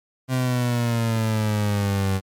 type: exponential sweep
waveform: 30% pulse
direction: down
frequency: 130 to 94.9 Hz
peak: -17 dBFS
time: 0.28-2.21 s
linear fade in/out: 50 ms
effects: MP3 96 kbps